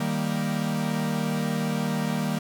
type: chord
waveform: 45% pulse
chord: Eb major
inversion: none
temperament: equal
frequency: 155.56 / 196 / 233.1 Hz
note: Eb3 / G3 / Bb3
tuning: 0 / 0 / 0 cents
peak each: -29 dBFS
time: 0-2.39 s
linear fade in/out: 5 ms
effects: none